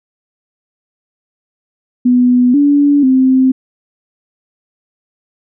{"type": "tone with pitch steps", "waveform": "sine", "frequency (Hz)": [247.7, 287.1, 260.8], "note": ["B3", "D4", "C4"], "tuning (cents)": [5, -39, -5], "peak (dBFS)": -6, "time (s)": [2.05, 3.52], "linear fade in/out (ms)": 10, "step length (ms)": 490, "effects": []}